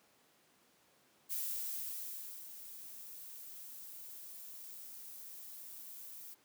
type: noise with ADSR envelope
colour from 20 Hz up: violet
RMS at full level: -38 dBFS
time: 1.29-6.35 s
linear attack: 31 ms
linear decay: 1100 ms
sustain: -12 dB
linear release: 23 ms
effects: pink hiss -69 dBFS RMS until 6.44 s + high-pass 200 Hz 12 dB/octave